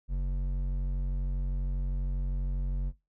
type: tone with hard clipping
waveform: sine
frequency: 46.25 Hz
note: F#1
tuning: in tune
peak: -29 dBFS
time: 0.08-2.93 s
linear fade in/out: 50 ms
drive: 8 dB
effects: noise-tail reverb RT60 0.2 s tail -18 dB re dry